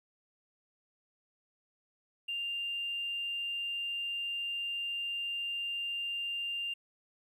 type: tone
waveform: triangle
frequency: 2794 Hz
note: F7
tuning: in tune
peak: -30 dBFS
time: 2.28-6.74 s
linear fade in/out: 10 ms
effects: tanh soft clip ceiling -31 dBFS